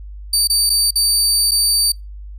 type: tone with dropouts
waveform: 25% pulse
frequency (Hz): 4613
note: D8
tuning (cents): -32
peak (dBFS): -8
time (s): 0.33-1.92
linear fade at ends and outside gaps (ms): 5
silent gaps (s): 0.474-0.498 / 0.696-0.7 / 0.908-0.956 / 1.511-1.516
effects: noise-tail reverb RT60 0.2 s tail -25 dB re dry + added 50 Hz sine -30 dBFS peak until 2.38 s